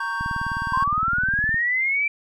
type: chord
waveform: triangle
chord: G diminished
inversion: first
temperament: equal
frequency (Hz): 932.3 / 1108.7 / 1568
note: Bb5 / Db6 / G6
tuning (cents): 0 / 0 / 0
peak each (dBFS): -29 / -28 / -25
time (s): 0-0.84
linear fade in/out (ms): 5
type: click train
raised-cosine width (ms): 5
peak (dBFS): -20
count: 27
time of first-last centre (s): 0.21-1.543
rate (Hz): 19.5
type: linear sweep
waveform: sine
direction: up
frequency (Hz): 1011 to 2349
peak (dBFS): -19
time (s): 0.73-2.08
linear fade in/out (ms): 5
effects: none